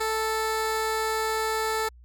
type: tone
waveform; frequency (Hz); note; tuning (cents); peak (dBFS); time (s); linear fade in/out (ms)
15% pulse; 440; A4; 0; -18; 0-1.89; 10
effects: added 60 Hz sine -47 dBFS peak until 2.04 s + MP3 96 kbps